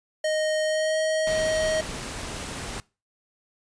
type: tone with pitch glide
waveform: square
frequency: 621 to 630.4 Hz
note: D#5 to D#5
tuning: -3 to +23 cents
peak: -23 dBFS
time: 0.24-1.81 s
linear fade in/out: 5 ms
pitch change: +26 cents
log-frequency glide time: 0.64-0.99 s
type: noise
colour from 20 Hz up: pink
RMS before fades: -34 dBFS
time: 1.27-2.8 s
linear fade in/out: 0 ms
effects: noise-tail reverb RT60 0.3 s tail -23 dB re dry + resampled to 22050 Hz